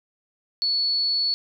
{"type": "tone", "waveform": "sine", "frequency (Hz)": 4419, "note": "C#8", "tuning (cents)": -6, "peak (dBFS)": -20, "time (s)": [0.62, 1.34], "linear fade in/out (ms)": 0, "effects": []}